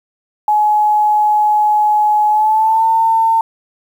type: tone with pitch glide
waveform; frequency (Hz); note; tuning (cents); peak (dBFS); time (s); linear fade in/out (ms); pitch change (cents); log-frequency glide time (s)
sine; 845 to 900.4; G#5 to A5; +30 to +40; -9; 0.48-3.41; 2; +110; 2.29-2.87
effects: 7-bit